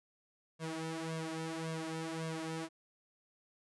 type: tone with flanger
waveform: sawtooth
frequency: 161.6 Hz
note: E3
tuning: 34 cents flat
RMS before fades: -40 dBFS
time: 0.59-2.69 s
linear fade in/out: 50 ms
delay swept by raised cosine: 1.8 to 4 ms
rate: 1.8 Hz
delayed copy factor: +0.9
effects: resampled to 24000 Hz